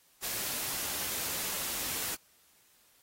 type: noise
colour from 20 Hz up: white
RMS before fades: -35 dBFS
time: 0.22-2.16 s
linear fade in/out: 20 ms
effects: white hiss -65 dBFS RMS until 3.02 s + AAC 48 kbps